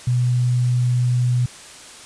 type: tone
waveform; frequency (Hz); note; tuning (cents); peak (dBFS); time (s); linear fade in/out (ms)
sine; 123.47; B2; 0; -15; 0.07-1.46; 5
effects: white hiss -40 dBFS RMS until 2.05 s + resampled to 22050 Hz